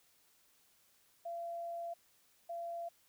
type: tone bursts at uneven times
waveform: sine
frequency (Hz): 682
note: F5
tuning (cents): -41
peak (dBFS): -39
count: 2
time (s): 1.25-1.94 / 2.49-2.89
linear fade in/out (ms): 10
effects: white hiss -70 dBFS RMS until 3.08 s